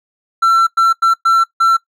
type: tone bursts at uneven times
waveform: triangle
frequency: 1347 Hz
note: E6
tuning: 37 cents sharp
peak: -6 dBFS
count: 5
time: 0.42-0.67 / 0.77-0.93 / 1.02-1.14 / 1.25-1.44 / 1.6-1.77 s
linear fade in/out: 10 ms
effects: noise-tail reverb RT60 0.1 s tail -18 dB re dry